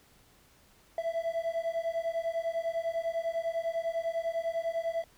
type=beating tone pair; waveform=triangle; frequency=659.3 / 669.3 Hz; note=E5 / E5; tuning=0 / +26 cents; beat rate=10 Hz; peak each=-31 dBFS; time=0.98-5.04 s; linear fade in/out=2 ms; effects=pink hiss -62 dBFS RMS until 5.17 s